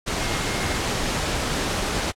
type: tone in noise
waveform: sine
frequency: 2135 Hz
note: C7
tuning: 34 cents sharp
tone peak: -35 dBFS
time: 0.2-0.78 s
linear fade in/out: 20 ms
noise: pink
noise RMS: -25 dBFS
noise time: 0.06-2.12 s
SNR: -13 dB
effects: low-pass 8000 Hz 12 dB/octave + AAC 64 kbps